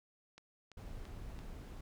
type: click train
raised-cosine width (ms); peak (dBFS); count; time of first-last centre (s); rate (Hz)
0.2; -37; 4; 0.38-1.39; 2.97
type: noise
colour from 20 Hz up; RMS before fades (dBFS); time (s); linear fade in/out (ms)
brown; -47; 0.77-1.81; 5
effects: none